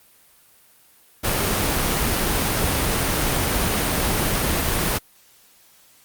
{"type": "noise", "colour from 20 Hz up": "pink", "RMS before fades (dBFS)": -21, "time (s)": [1.23, 4.99], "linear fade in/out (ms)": 20, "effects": ["white hiss -54 dBFS RMS until 6.04 s", "Opus 32 kbps"]}